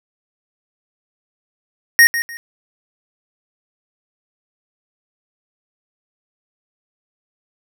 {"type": "tone with echo", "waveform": "square", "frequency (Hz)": 1864.7, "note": "A#6", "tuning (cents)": 0, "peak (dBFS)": -6, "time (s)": [1.99, 2.07], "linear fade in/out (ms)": 0, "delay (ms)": 150, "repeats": 2, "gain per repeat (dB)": -12, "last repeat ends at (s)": 2.37, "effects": []}